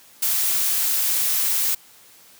blue noise with ADSR envelope, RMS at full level -18 dBFS, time 0.22-1.75 s, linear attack 12 ms, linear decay 5 ms, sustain -3 dB, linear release 8 ms, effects white hiss -50 dBFS RMS until 2.39 s + high-pass 80 Hz 12 dB/octave

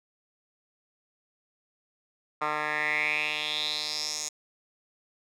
10% pulse tone with band-pass filter sweep, 151.3 Hz, D#3, 48 cents flat, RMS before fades -30 dBFS, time 2.41-4.29 s, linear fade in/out 10 ms, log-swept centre 1300 to 6600 Hz, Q 5.2, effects none

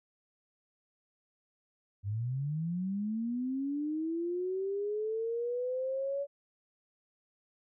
sine linear sweep, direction up, 96 to 569 Hz, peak -31 dBFS, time 2.03-6.27 s, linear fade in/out 50 ms, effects none

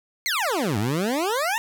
20% pulse exponential two-way sweep, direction down then up, 2217 to 97.1 to 947 Hz, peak -17 dBFS, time 0.26-1.58 s, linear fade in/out 0 ms, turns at 0.78 s, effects none

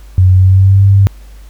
sine tone with pitch glide, 92.5 to 98.57 Hz, F#2 to G2, 0 to +10 cents, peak -3 dBFS, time 0.18-1.07 s, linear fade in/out 0 ms, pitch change +110 cents, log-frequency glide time 0.32-0.84 s, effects added 50 Hz sine -31 dBFS peak until 1.49 s + pink hiss -46 dBFS RMS until 1.49 s

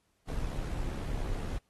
brown noise with amplitude modulation, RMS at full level -32 dBFS, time 0.27-1.59 s, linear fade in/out 20 ms, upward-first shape sine, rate 69.9 Hz, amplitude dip 45%, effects pink hiss -75 dBFS RMS until 1.69 s + AAC 32 kbps

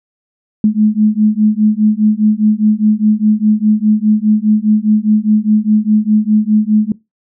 sine beating tone pair, 211 / 215.9 Hz, G#3 / A3, +28 / -33 cents, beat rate 4.9 Hz, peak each -11 dBFS, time 0.64-6.92 s, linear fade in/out 2 ms, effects noise-tail reverb RT60 0.2 s tail -21 dB re dry

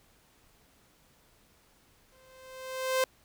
sawtooth tone with exponential growth, 520 Hz, C5, 11 cents flat, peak -19 dBFS, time 2.12-3.04 s, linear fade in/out 2 ms, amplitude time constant 200 ms, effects pink hiss -64 dBFS RMS until 3.24 s

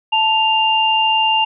sine tone pair together, 881.4 / 2794 Hz, A5 / F7, +3 / 0 cents, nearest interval octave + minor sixth, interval 1997 cents, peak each -15 dBFS, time 0.12-1.45 s, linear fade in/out 10 ms, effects none

